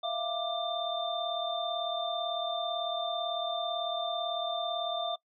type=tone cluster; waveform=sine; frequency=657 / 695 / 1180 / 3586 Hz; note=E5 / F5 / D6 / A7; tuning=-6 / -9 / +8 / +32 cents; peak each=-36 / -34 / -40 / -36 dBFS; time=0.03-5.16 s; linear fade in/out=10 ms; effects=noise-tail reverb RT60 0.1 s tail -21 dB re dry